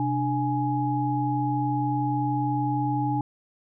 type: tone cluster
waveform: sine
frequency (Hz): 128.4 / 294.9 / 835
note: C3 / D4 / G#5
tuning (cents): -32 / +7 / +9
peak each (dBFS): -27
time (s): 0-3.21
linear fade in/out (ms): 2
effects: none